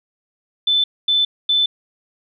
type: tone bursts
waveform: sine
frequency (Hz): 3519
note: A7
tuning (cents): 0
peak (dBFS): -13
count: 3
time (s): 0.67-1.66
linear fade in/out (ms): 5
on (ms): 170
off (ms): 240
effects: none